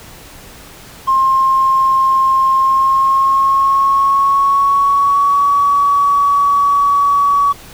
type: tone with pitch glide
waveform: triangle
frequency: 1063 to 1132.7 Hz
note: C6 to C#6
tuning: +27 to +37 cents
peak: -5 dBFS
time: 1.07-7.53 s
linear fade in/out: 20 ms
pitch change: +110 cents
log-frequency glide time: 2.54-5.54 s
effects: tanh soft clip ceiling -7 dBFS + pink hiss -37 dBFS RMS until 7.73 s